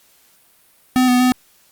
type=tone with pitch steps; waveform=square; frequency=254.3 / 248.4 / 252.2 Hz; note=C4 / B3 / B3; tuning=-49 / +10 / +36 cents; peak=-12 dBFS; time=0.96-1.32 s; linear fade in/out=0 ms; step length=120 ms; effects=white hiss -54 dBFS RMS until 1.71 s + Opus 48 kbps